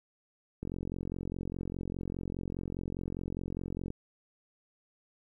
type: click train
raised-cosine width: 3 ms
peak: -24 dBFS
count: 148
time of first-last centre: 0.63-3.904 s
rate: 44.9 Hz
effects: 11-bit